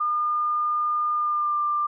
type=tone with pitch glide; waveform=sine; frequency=1211 to 1189.5 Hz; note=D#6 to D6; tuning=-47 to +22 cents; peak=-21 dBFS; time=0-1.87 s; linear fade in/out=10 ms; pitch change=-31 cents; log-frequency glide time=1.13-1.6 s; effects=none